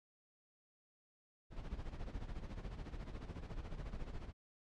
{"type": "noise with tremolo", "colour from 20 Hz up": "brown", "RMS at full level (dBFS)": -42, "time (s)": [1.5, 4.33], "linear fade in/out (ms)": 50, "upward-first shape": "sine", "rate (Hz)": 14, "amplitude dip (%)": 70, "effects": ["low-pass 5000 Hz 12 dB/octave", "MP3 64 kbps"]}